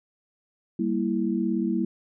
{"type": "chord", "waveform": "sine", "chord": "E diminished", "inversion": "first", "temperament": "equal", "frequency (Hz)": [196, 233.1, 329.6], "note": ["G3", "Bb3", "E4"], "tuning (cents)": [0, 0, 0], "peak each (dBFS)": -27, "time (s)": [0.79, 1.85], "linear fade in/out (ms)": 5, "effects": []}